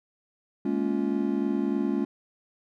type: chord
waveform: triangle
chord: Bb minor seventh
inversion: third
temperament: just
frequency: 209.8 / 233.1 / 279.7 / 349.6 Hz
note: Ab3 / Bb3 / Db4 / F4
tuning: +18 / 0 / +16 / +2 cents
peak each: -27 / -30 / -26 / -29 dBFS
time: 0.65-2.05 s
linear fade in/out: 5 ms
effects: none